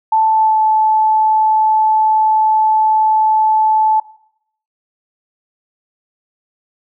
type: tone with pitch glide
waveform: sine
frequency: 880 to 869.4 Hz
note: A5 to A5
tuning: 0 to -21 cents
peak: -9 dBFS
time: 0.12-4 s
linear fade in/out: 5 ms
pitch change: -21 cents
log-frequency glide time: 0.26-0.61 s
effects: noise-tail reverb RT60 0.7 s tail -19 dB re dry